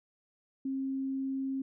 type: tone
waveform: sine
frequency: 268.1 Hz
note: C4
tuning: 42 cents sharp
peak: -31 dBFS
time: 0.65-1.62 s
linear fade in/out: 5 ms
effects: none